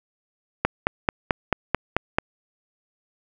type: click train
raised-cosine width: 0.5 ms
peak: -3 dBFS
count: 8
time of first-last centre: 0.65-2.185 s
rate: 4.56 Hz
effects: none